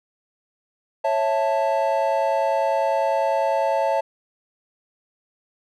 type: chord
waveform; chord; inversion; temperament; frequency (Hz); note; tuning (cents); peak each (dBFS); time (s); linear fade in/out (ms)
triangle; A major; first; just; 550 / 660 / 880; C#5 / E5 / A5; -14 / +2 / 0; -21; 1.04-4.01; 10
effects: none